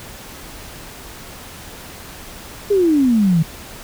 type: exponential sweep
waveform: sine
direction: down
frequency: 420.4 to 154.7 Hz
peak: -11 dBFS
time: 2.7-3.43 s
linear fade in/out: 10 ms
effects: pink hiss -36 dBFS RMS until 3.83 s